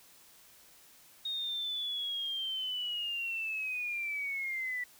sine linear sweep, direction down, 3729 to 1958 Hz, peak -33 dBFS, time 1.25-4.84 s, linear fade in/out 5 ms, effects white hiss -59 dBFS RMS until 4.99 s

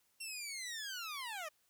15% pulse linear sweep, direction down, 2748 to 588 Hz, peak -35 dBFS, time 0.2-1.49 s, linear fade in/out 10 ms, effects white hiss -75 dBFS RMS until 1.69 s

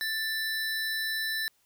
square tone pair together, 1768 / 3979 Hz, A6 / B7, +8 / +12 cents, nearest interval octave + major second, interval 1404 cents, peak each -31 / -35 dBFS, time 0.01-1.48 s, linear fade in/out 0 ms, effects white hiss -69 dBFS RMS until 1.65 s

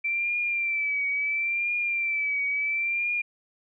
sine tone with vibrato, 2338 Hz, D7, 8 cents flat, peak -24 dBFS, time 0.04-3.22 s, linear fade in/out 10 ms, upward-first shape triangle, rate 0.73 Hz, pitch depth 66 cents each way, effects none

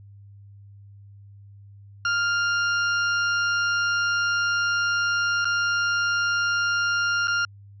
40% pulse tone with dropouts, 1400 Hz, F6, 4 cents sharp, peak -20 dBFS, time 2.05-7.45 s, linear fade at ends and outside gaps 2 ms, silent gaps 5.446-5.453 / 7.273-7.28 s, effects added 100 Hz sine -44 dBFS peak until 7.8 s + resampled to 16000 Hz

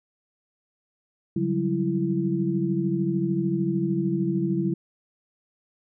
sine tone cluster, 141.6 / 182 / 195.3 / 333.6 Hz, C#3 / F#3 / G3 / E4, +37 / -28 / -6 / +21 cents, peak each -29 / -26 / -30 / -26 dBFS, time 1.36-4.74 s, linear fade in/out 5 ms, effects none

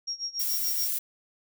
sine tone with tremolo, 5588 Hz, F8, in tune, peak -28 dBFS, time 0.07-0.89 s, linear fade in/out 10 ms, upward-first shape sine, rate 7 Hz, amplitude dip 90%
violet noise, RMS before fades -29 dBFS, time 0.39-0.99 s, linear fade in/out 10 ms
effects none

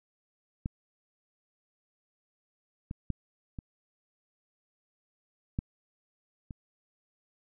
clicks, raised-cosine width 5 ms, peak -19 / -24 / -18 / -26 / -17 / -28 dBFS, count 6, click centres 0.659 / 2.911 / 3.103 / 3.588 / 5.589 / 6.508 s, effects none

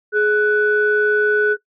sine tone pair together, 420.5 / 1486 Hz, G#4 / F#6, +22 / +7 cents, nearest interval octave + minor seventh, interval 2185 cents, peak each -15 dBFS, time 0.12-1.57 s, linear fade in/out 50 ms, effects noise-tail reverb RT60 0.1 s tail -20 dB re dry + tanh soft clip ceiling -5 dBFS

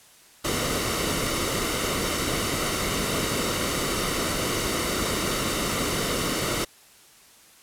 pink noise with comb filter, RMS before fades -26 dBFS, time 0.44-6.65 s, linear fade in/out 10 ms, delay 1.2 ms, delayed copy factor -0.55, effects white hiss -53 dBFS RMS until 7.62 s + low-pass 12000 Hz 12 dB/octave

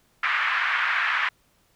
white band-pass noise, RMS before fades -24 dBFS, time 0.23-1.29 s, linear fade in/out 5 ms, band 1200 to 2100 Hz, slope 24 dB/octave, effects pink hiss -64 dBFS RMS until 1.75 s

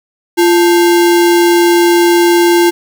sine tone with sample-and-hold, 345.3 Hz, F4, 20 cents flat, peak -5 dBFS, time 0.37-2.71 s, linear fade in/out 20 ms, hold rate 1225 Hz, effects none

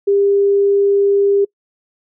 sine tone, 400.1 Hz, G4, 35 cents sharp, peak -10 dBFS, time 0.07-1.45 s, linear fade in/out 10 ms, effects noise-tail reverb RT60 0.1 s tail -25 dB re dry

